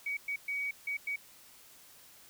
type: tone bursts at uneven times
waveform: sine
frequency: 2259 Hz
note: C#7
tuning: 32 cents sharp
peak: -32 dBFS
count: 5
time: 0.06-0.17 / 0.28-0.36 / 0.48-0.71 / 0.87-0.97 / 1.07-1.16 s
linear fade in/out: 5 ms
effects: white hiss -57 dBFS RMS until 2.29 s